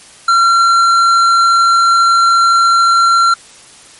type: tone with tanh clipping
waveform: sine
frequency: 1367 Hz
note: F6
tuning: 37 cents flat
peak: -8 dBFS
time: 0.28-3.34 s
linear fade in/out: 5 ms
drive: 11 dB
effects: white hiss -39 dBFS RMS until 3.99 s + MP3 48 kbps